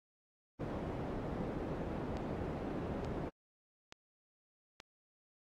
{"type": "low-pass noise", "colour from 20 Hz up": "white", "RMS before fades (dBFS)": -40, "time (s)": [0.59, 3.3], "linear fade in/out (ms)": 20, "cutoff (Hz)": 440, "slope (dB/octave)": 12}
{"type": "click train", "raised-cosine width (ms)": 0.2, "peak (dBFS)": -30, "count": 4, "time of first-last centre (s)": [2.17, 4.802], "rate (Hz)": 1.14}
{"effects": ["AAC 48 kbps"]}